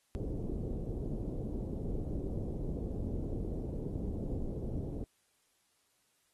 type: low-pass noise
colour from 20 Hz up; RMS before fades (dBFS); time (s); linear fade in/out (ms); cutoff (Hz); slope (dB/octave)
pink; -37; 0.15-5.04; 0; 450; 24
effects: white hiss -74 dBFS RMS until 6.33 s + AAC 32 kbps